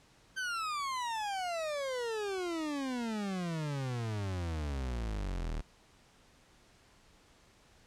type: exponential sweep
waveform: 40% pulse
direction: down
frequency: 1568 to 37.11 Hz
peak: -33 dBFS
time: 0.36-5.62 s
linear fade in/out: 20 ms
effects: pink hiss -63 dBFS RMS until 7.86 s + low-pass 8000 Hz 12 dB/octave